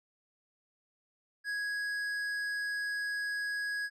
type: tone with tanh clipping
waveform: sine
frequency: 1661.2 Hz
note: G#6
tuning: in tune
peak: -34 dBFS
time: 1.44-3.9 s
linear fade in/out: 50 ms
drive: 10 dB
effects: none